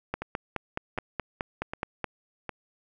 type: two click trains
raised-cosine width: 0.5 ms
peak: -14 / -18 dBFS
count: 10 / 4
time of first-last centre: 0.14-2.043 / 0.22-2.493 s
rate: 4.73 / 1.32 Hz
effects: none